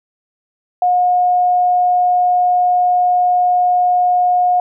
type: tone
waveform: sine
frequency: 720 Hz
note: F#5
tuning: 47 cents flat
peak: -10 dBFS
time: 0.82-4.6 s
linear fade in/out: 2 ms
effects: none